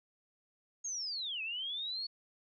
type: linear two-way sweep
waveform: sine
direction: down then up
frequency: 6645 to 2526 to 4438 Hz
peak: -36 dBFS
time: 0.84-2.07 s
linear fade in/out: 10 ms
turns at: 1.42 s
effects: none